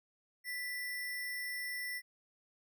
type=tone with sample-and-hold; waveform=sine; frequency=1975.5 Hz; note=B6; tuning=in tune; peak=-37 dBFS; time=0.44-2.02 s; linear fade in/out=50 ms; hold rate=7350 Hz; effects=none